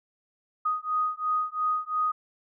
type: beating tone pair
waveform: sine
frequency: 1244.5 / 1247.4 Hz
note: D#6 / D#6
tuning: 0 / +4 cents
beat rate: 2.9 Hz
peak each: -28 dBFS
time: 0.65-2.12 s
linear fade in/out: 10 ms
effects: none